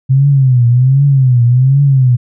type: tone with vibrato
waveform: sine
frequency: 130 Hz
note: C3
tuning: 11 cents flat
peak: -5 dBFS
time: 0.09-2.17 s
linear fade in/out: 20 ms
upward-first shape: triangle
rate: 1.3 Hz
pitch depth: 170 cents each way
effects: none